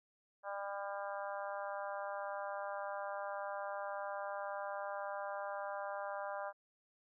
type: harmonic tone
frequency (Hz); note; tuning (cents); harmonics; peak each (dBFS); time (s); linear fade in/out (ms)
199.8; G3; +33; 3 / 4 / 5 / 6 / 7 / 8; -43 / -45 / -47 / -49 / -50 / -51; 0.43-6.53; 50
effects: none